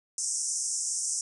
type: band-pass noise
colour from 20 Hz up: white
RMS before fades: -31 dBFS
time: 0.18-1.21 s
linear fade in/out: 2 ms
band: 5400 to 9300 Hz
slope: 96 dB/octave
effects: none